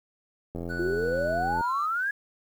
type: click train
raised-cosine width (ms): 2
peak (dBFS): -22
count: 92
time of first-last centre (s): 0.55-1.609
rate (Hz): 85.9
type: tone with pitch glide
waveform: triangle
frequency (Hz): 1480 to 1341.6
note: F#6 to E6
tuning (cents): 0 to +30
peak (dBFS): -31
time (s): 0.69-1.87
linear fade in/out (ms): 20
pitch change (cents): -170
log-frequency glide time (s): 1.57-1.73
type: exponential sweep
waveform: sine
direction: up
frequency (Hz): 337.7 to 1692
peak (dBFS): -25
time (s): 0.79-2.11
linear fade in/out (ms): 5
effects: 9-bit